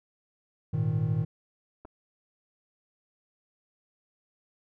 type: chord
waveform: triangle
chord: Ab suspended second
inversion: none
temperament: just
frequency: 103.83 / 116.8 / 155.74 Hz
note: Ab2 / Bb2 / Eb3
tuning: 0 / +4 / +2 cents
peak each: -29 / -27 / -26 dBFS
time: 0.73-1.25 s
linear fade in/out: 10 ms
type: clicks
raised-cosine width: 1 ms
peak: -33 dBFS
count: 2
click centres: 1.85 / 1.853 s
effects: none